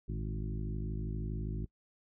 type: harmonic tone with a mistuned harmonic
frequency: 52.5 Hz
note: G#1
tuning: 19 cents sharp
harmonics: 1 / 2 / 3 / 4 / 5 / 6 / 7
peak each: -37 / -40 / -42 / -45 / -51 / -49 / -50 dBFS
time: 0.08-1.66 s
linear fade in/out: 10 ms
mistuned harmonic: 2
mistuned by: +92 cents
effects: noise-tail reverb RT60 0.1 s tail -25 dB re dry